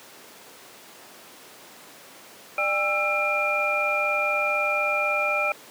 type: tone cluster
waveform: sine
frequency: 596 / 806 / 1332 / 2396 Hz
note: D5 / G5 / E6 / D7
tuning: +25 / +48 / +18 / +34 cents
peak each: -27 / -31 / -28 / -24 dBFS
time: 2.58-5.52 s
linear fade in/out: 2 ms
effects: pink hiss -46 dBFS RMS until 5.7 s + high-pass 300 Hz 12 dB/octave